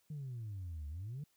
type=exponential two-way sweep; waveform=sine; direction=down then up; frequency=155.8 to 71 to 155.8 Hz; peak=-39 dBFS; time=0.1-1.24 s; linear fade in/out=5 ms; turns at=0.88 s; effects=tanh soft clip ceiling -38 dBFS + white hiss -75 dBFS RMS until 1.36 s